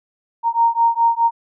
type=beating tone pair; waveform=sine; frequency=925 / 929.8 Hz; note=A#5 / A#5; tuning=-14 / -5 cents; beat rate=4.8 Hz; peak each=-16 dBFS; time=0.43-1.31 s; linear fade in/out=50 ms; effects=none